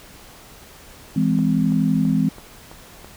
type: chord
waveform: sine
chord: E augmented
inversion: none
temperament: just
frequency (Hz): 164.81 / 206 / 257.5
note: E3 / G#3 / B#3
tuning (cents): 0 / -14 / -28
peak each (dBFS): -20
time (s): 1.16-2.29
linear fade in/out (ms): 5
type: click train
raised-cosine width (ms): 1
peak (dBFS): -25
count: 6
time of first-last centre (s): 1.39-3.046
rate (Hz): 3.02
effects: pink hiss -44 dBFS RMS until 3.16 s